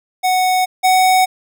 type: tone pair in turn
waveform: square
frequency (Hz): 740 / 745.6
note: F#5 / F#5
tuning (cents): 0 / +13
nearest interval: unison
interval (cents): 13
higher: second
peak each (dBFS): -13 / -10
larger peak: second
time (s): 0.23-0.66 / 0.83-1.26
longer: neither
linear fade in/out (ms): 20
effects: none